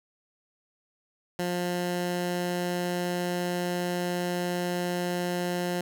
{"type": "tone", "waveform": "15% pulse", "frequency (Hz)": 177.1, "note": "F3", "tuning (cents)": 24, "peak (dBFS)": -21, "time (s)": [1.39, 5.81], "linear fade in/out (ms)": 2, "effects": []}